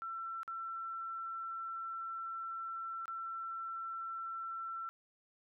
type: tone with dropouts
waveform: sine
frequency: 1344 Hz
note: E6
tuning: 33 cents sharp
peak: -39 dBFS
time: 0.02-4.89 s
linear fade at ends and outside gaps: 0 ms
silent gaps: 0.432-0.478 / 3.056-3.08 s
effects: none